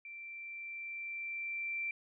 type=tone with level ramp; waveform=sine; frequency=2349 Hz; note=D7; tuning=in tune; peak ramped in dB=-45 to -34 dBFS; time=0.05-1.91 s; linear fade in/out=2 ms; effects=none